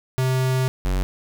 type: tone pair in turn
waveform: square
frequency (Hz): 129.8 / 46.42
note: C3 / F#1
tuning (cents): -13 / +6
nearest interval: octave + tritone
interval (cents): 1781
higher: first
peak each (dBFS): -19 / -20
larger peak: first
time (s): 0.18-0.68 / 0.85-1.03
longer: first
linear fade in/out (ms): 0
effects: none